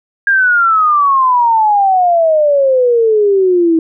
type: exponential sweep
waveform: sine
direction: down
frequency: 1625 to 320 Hz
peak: -7 dBFS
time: 0.27-3.79 s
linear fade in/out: 2 ms
effects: none